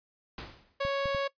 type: noise with exponential decay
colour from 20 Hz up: pink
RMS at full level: -38 dBFS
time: 0.38-0.8 s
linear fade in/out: 2 ms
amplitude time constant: 91 ms
type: tone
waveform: sawtooth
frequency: 554.4 Hz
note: C#5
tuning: in tune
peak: -24 dBFS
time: 0.8-1.28 s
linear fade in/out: 10 ms
type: clicks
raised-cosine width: 5 ms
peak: -27 dBFS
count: 3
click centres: 0.851 / 1.057 / 1.148 s
effects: noise-tail reverb RT60 0.1 s tail -19 dB re dry + resampled to 11025 Hz